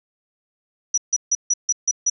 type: tone bursts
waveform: sine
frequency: 5870 Hz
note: F#8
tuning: 15 cents flat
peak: -15 dBFS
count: 7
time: 0.94-2.099 s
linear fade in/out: 5 ms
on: 37 ms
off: 150 ms
effects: none